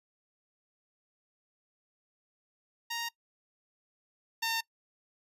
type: tone pair in turn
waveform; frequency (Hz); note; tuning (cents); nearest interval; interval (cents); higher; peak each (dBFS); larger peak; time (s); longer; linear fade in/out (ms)
10% pulse; 932.3 / 908.9; A#5 / A#5; 0 / -44; unison; 44; first; -25 / -21; second; 2.9-3.09 / 4.42-4.61; neither; 10
effects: noise-tail reverb RT60 0.1 s tail -22 dB re dry + resampled to 32000 Hz